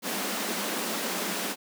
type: high-pass noise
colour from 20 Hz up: pink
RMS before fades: -31 dBFS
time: 0.02-1.56 s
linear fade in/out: 50 ms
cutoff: 180 Hz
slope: 96 dB/octave
effects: none